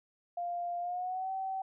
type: tone with pitch glide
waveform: sine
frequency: 698.5 to 766.1 Hz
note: F5 to G5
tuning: 0 to -40 cents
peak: -33 dBFS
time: 0.37-1.62 s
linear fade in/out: 5 ms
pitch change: +160 cents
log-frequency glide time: 0.8-1.31 s
effects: none